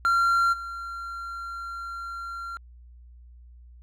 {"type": "tone with level steps", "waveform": "triangle", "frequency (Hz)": 1376, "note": "F6", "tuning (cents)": -26, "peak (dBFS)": [-17, -31], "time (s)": [0.05, 2.57], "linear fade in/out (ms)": 0, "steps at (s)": 0.52, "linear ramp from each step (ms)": 20, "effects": ["added 60 Hz sine -46 dBFS peak until 3.82 s"]}